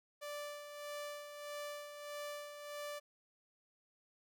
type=tone with tremolo; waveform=sawtooth; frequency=586 Hz; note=D5; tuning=4 cents flat; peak=-38 dBFS; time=0.21-3 s; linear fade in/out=20 ms; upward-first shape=sine; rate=1.6 Hz; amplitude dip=55%; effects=13-bit